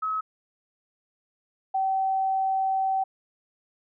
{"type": "tone pair in turn", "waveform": "sine", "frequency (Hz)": [1283, 768], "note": ["E6", "G5"], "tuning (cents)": [-47, -36], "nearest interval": "major sixth", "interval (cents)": 889, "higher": "first", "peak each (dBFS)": [-25, -22], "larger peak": "second", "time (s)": [[0.02, 0.21], [1.74, 3.04]], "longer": "second", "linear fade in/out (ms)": 10, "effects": []}